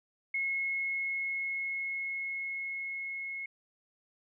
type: tone with level ramp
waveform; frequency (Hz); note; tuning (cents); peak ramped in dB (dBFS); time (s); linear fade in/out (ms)
sine; 2173; C#7; -35; -29 to -36; 0.34-3.46; 5
effects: none